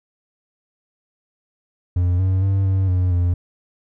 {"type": "tone with pitch steps", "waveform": "triangle", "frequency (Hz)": [88.9, 94, 97.2, 95.5, 90.9, 88], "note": ["F2", "F#2", "G2", "G2", "F#2", "F2"], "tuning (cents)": [31, 28, -14, -45, -30, 14], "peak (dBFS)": -13, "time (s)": [1.96, 3.34], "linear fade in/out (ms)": 5, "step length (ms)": 230, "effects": []}